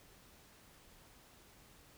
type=silence; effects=pink hiss -62 dBFS RMS until 1.97 s